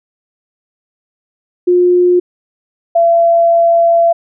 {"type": "tone pair in turn", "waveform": "sine", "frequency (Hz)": [356.8, 676.3], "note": ["F4", "E5"], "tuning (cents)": [37, 44], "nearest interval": "major seventh", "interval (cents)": 1107, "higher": "second", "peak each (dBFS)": -6, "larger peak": "neither", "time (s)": [[1.67, 2.2], [2.95, 4.13]], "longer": "second", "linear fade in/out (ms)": 10, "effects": []}